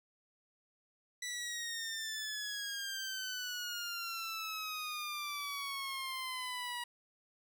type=exponential sweep; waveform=15% pulse; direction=down; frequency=1975.5 to 960 Hz; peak=-32 dBFS; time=1.22-6.84 s; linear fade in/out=5 ms; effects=none